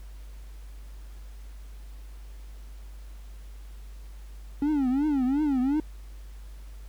triangle tone with vibrato, 277.2 Hz, C#4, in tune, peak -20 dBFS, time 4.62-5.8 s, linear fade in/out 2 ms, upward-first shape triangle, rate 2.8 Hz, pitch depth 210 cents each way, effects added 50 Hz sine -40 dBFS peak until 6.88 s + pink hiss -58 dBFS RMS until 6.88 s

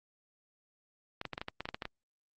clicks, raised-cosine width 0.3 ms, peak -21 dBFS, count 12, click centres 1.214 / 1.253 / 1.333 / 1.379 / 1.415 / 1.484 / 1.606 / 1.655 / 1.689 / 1.745 / 1.822 / 1.854 s, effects Opus 48 kbps

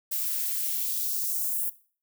violet noise with high-pass filter sweep, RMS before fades -29 dBFS, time 0.11-1.7 s, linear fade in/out 10 ms, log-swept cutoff 830 to 11000 Hz, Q 1.2, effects noise-tail reverb RT60 0.4 s tail -17 dB re dry

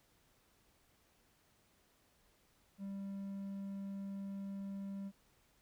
triangle tone, 196.8 Hz, G3, 7 cents sharp, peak -39 dBFS, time 2.78-5.12 s, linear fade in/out 50 ms, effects pink hiss -72 dBFS RMS until 5.61 s

